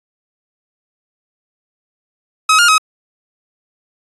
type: tone with pitch steps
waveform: sawtooth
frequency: 1274 / 1413 / 1271 Hz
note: D#6 / F6 / D#6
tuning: +41 / +20 / +36 cents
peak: -4 dBFS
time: 2.49-2.781 s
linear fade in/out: 5 ms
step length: 97 ms
effects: resampled to 24000 Hz